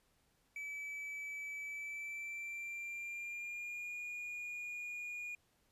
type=tone with pitch glide; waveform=triangle; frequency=2300 to 2437 Hz; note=D7 to D#7; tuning=-37 to -37 cents; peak=-40 dBFS; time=0.56-5.35 s; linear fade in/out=2 ms; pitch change=+100 cents; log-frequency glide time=1.65-3.97 s; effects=pink hiss -75 dBFS RMS until 5.71 s + resampled to 32000 Hz